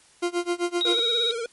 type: tone with tremolo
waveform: 40% pulse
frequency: 349.2 Hz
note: F4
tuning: in tune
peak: -20 dBFS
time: 0.22-1 s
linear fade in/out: 10 ms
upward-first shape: sine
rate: 7.7 Hz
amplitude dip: 95%
type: tone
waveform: sine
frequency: 3800 Hz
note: A#7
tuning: 33 cents sharp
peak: -21 dBFS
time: 0.81-1.31 s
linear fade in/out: 0 ms
type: tone with vibrato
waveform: square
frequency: 466.3 Hz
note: A#4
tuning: 1 cent sharp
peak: -28 dBFS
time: 0.85-1.46 s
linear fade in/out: 2 ms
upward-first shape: sine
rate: 17 Hz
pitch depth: 63 cents each way
effects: white hiss -56 dBFS RMS until 1.52 s + MP3 48 kbps